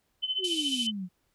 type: tone with tremolo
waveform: sine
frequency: 3044 Hz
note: F#7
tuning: 48 cents sharp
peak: -24 dBFS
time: 0.22-0.92 s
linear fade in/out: 20 ms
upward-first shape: triangle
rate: 14 Hz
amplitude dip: 90%
type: exponential sweep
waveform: sine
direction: down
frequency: 393.1 to 174.61 Hz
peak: -32 dBFS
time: 0.38-1.09 s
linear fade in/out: 50 ms
type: band-pass noise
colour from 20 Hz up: pink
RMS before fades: -39 dBFS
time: 0.44-0.87 s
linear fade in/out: 5 ms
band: 2500 to 11000 Hz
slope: 96 dB/octave
effects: pink hiss -74 dBFS RMS until 1.34 s